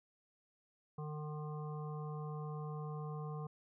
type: harmonic tone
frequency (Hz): 151.2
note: D#3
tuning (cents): -49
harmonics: 1 / 3 / 5 / 7 / 8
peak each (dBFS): -41 / -49 / -53 / -52 / -58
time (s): 0.98-3.47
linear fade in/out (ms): 5
effects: none